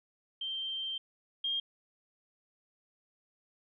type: tone pair in turn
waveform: sine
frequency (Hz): 3143 / 3218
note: G7 / G7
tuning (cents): +4 / +45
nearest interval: unison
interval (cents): 41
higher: second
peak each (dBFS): -34 / -30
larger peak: second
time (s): 0.41-0.98 / 1.44-1.6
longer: first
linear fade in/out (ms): 5
effects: none